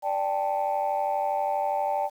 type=chord; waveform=sine; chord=D suspended fourth; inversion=none; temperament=equal with one note detuned; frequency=587.3 / 787.6 / 880 Hz; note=D5 / G5 / A5; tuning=0 / +8 / 0 cents; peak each=-28 / -26 / -28 dBFS; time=0.02-2.1 s; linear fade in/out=50 ms; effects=tanh soft clip ceiling -18 dBFS + 9-bit